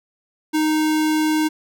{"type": "tone", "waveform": "square", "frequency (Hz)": 310, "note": "D#4", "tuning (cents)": -6, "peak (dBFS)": -17, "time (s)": [0.53, 1.49], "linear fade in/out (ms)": 20, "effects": []}